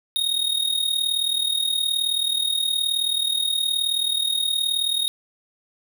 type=tone with amplitude modulation; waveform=square; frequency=3729 Hz; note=A#7; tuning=in tune; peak=-18 dBFS; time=0.16-5.08 s; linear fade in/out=0 ms; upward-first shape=sine; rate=38.9 Hz; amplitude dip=70%; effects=none